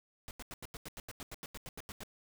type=noise bursts; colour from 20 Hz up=pink; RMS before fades=-45 dBFS; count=16; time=0.28-2.034 s; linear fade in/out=0 ms; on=29 ms; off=86 ms; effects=none